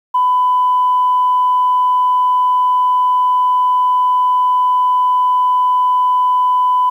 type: tone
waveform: sine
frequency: 1000 Hz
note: B5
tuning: 21 cents sharp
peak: -9 dBFS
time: 0.14-6.9 s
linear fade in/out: 10 ms
effects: tanh soft clip ceiling -5 dBFS + 8-bit

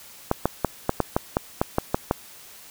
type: clicks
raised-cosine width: 1 ms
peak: -5 dBFS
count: 11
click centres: 0.314 / 0.456 / 0.647 / 0.894 / 1.003 / 1.165 / 1.369 / 1.615 / 1.784 / 1.945 / 2.111 s
effects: white hiss -46 dBFS RMS until 2.7 s

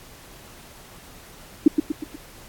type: tone with echo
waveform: sine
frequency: 302.8 Hz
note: D#4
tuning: 47 cents flat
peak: -7 dBFS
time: 1.66-1.68 s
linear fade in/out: 5 ms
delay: 120 ms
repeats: 4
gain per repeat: -6 dB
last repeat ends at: 2.16 s
effects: pink hiss -46 dBFS RMS until 2.48 s + AAC 64 kbps

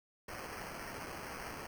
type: noise with sample-and-hold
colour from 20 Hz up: white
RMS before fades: -45 dBFS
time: 0.28-1.67 s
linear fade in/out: 5 ms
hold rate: 3675 Hz
effects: none

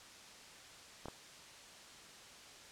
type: clicks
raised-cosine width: 1 ms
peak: -30 dBFS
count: 2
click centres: 1.057 / 1.084 s
effects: white hiss -55 dBFS RMS until 2.71 s + low-pass 7000 Hz 12 dB/octave

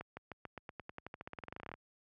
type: accelerating click train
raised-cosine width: 0.5 ms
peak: -29 dBFS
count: 25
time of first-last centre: 0.01-1.74 s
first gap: 160 ms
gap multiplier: 0.92
effects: high-pass 60 Hz 12 dB/octave

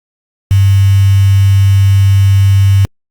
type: tone with quantisation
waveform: sine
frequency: 98 Hz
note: G2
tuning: in tune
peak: -4 dBFS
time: 0.51-2.85 s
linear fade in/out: 0 ms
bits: 4
effects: Opus 48 kbps

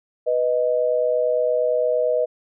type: tone pair together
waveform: sine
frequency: 493.6 / 622.3 Hz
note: B4 / D#5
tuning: -1 / 0 cents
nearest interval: major third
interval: 401 cents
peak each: -20 dBFS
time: 0.26-2.26 s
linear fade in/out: 20 ms
effects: none

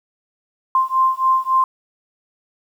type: beating tone pair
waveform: sine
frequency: 1046.5 / 1050.1 Hz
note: C6 / C6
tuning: 0 / +6 cents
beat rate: 3.6 Hz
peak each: -17 dBFS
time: 0.75-1.64 s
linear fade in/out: 2 ms
effects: 8-bit

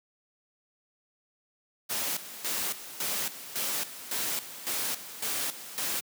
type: noise with tremolo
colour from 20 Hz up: white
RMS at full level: -31 dBFS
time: 1.89-6.01 s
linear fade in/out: 20 ms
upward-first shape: square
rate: 1.8 Hz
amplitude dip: 75%
effects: high-pass 150 Hz 12 dB/octave

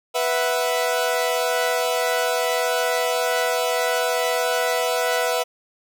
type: chord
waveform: sawtooth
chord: B suspended fourth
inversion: none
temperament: equal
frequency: 493.9 / 659.3 / 740 Hz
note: B4 / E5 / F#5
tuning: 0 / 0 / 0 cents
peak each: -19 / -20 / -23 dBFS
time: 0.14-5.44 s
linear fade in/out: 20 ms
effects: none

